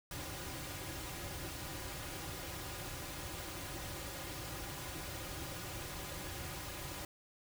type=noise with comb filter; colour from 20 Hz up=pink; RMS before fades=-44 dBFS; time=0.11-7.05 s; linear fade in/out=2 ms; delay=4.5 ms; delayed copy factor=-0.7; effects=none